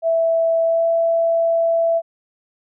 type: tone with pitch glide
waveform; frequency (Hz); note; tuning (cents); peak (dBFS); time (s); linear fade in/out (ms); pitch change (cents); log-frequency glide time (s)
sine; 659.3 to 665.4; E5 to E5; 0 to +16; -14; 0.02-2.02; 50; +16; 0.64-0.86
effects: none